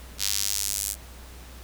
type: tone with high-pass filter sweep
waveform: sawtooth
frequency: 100.5 Hz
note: G2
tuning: 44 cents sharp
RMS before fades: -28 dBFS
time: 0.18-0.96 s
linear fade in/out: 50 ms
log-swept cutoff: 4500 to 8300 Hz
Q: 1.3
effects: added 61 Hz sine -43 dBFS peak until 1.63 s + pink hiss -48 dBFS RMS until 1.63 s